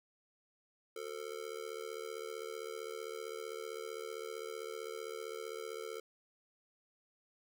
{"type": "tone with amplitude modulation", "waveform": "square", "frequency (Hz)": 445.9, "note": "A4", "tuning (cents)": 23, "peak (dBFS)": -38, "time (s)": [0.96, 6], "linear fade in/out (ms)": 5, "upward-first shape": "sine", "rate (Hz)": 75.5, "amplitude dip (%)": 95, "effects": []}